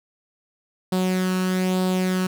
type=tone with flanger; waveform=sawtooth; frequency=185 Hz; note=F#3; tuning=in tune; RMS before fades=-22 dBFS; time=0.92-2.27 s; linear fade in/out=5 ms; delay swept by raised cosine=0.23 to 0.73 ms; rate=1.1 Hz; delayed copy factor=+0.5; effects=none